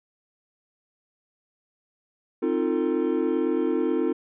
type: chord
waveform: triangle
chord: F dominant seventh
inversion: second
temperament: equal with one note detuned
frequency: 261.6 / 311.1 / 349.2 / 449.5 Hz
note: C4 / Eb4 / F4 / A4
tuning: 0 / 0 / 0 / +37 cents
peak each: -26 / -25 / -24 / -26 dBFS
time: 2.42-4.13 s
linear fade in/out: 10 ms
effects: resampled to 8000 Hz